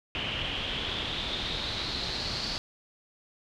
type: noise with low-pass filter sweep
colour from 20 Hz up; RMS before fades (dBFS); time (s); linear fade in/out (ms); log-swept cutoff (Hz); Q
pink; -33; 0.15-2.58; 0; 2900 to 4600; 6.4
effects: none